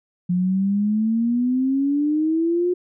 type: exponential sweep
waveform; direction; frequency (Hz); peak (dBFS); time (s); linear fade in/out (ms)
sine; up; 176.2 to 361.9; -17; 0.29-2.74; 10
effects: none